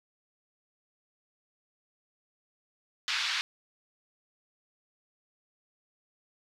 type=band-pass noise; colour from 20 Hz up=white; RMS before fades=-31 dBFS; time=3.08-3.41 s; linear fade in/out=0 ms; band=1200 to 4500 Hz; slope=24 dB/octave; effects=none